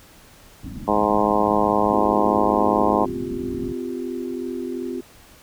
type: low-pass noise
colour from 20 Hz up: white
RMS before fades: -34 dBFS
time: 0.63-3.73 s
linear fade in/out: 5 ms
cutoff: 310 Hz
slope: 96 dB/octave
type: harmonic tone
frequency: 104.8 Hz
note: G#2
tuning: 16 cents sharp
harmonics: 2 / 3 / 4 / 5 / 6 / 7 / 8 / 9 / 10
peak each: -25 / -25 / -25 / -25 / -25 / -25 / -25 / -25 / -25 dBFS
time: 0.87-3.06 s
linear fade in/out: 20 ms
type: chord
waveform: sine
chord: C suspended fourth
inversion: none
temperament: equal with one note detuned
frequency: 256.5 / 349.2 / 392 Hz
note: C4 / F4 / G4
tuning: -34 / 0 / 0 cents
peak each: -29 / -29 / -32 dBFS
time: 1.92-5.01 s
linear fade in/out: 10 ms
effects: pink hiss -49 dBFS RMS until 5.42 s